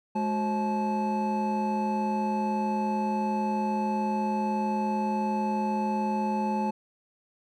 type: tone cluster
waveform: triangle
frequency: 211.5 / 369 / 533 / 864 Hz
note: G#3 / F#4 / C5 / A5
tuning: +32 / -5 / +32 / -32 cents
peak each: -26 / -35 / -35 / -27 dBFS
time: 0.15-6.71 s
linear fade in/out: 10 ms
effects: none